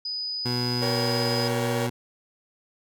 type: tone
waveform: sine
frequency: 4978 Hz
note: D#8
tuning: in tune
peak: -28 dBFS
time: 0.05-1.48 s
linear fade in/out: 5 ms
type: tone with pitch glide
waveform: 20% pulse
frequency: 122.7 to 121.57 Hz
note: B2 to B2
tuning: -11 to -27 cents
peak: -21 dBFS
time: 0.45-1.9 s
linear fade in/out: 10 ms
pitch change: -16 cents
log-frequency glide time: 0.81-1.39 s
type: chord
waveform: 40% pulse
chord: G diminished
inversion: first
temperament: just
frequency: 470.4 / 564.5 / 784 Hz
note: Bb4 / Db5 / G5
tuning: +16 / +31 / 0 cents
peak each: -29 / -30 / -35 dBFS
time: 0.81-1.88 s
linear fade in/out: 20 ms
effects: none